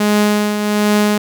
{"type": "tone with tremolo", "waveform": "sawtooth", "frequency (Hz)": 208.8, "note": "G#3", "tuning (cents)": 10, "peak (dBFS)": -6, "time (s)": [0, 1.18], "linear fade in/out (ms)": 5, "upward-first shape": "triangle", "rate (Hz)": 1.3, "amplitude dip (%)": 55, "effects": []}